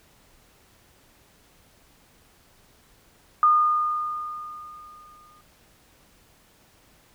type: tone with exponential decay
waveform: sine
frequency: 1221 Hz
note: D#6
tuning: 33 cents flat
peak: -13 dBFS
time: 3.43-5.41 s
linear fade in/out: 1 ms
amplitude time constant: 430 ms
effects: pink hiss -58 dBFS RMS until 7.14 s